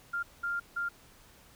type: tone bursts at uneven times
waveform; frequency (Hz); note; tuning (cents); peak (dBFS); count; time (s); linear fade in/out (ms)
sine; 1396.9; F6; 0; -30; 3; 0.13-0.23 / 0.43-0.6 / 0.76-0.89; 10
effects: pink hiss -58 dBFS RMS until 1.55 s